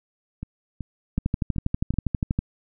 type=two click trains; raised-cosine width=5 ms; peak=-19 / -10 dBFS; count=5 / 16; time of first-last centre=0.43-1.939 / 1.18-2.39 s; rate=2.65 / 12.4 Hz; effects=none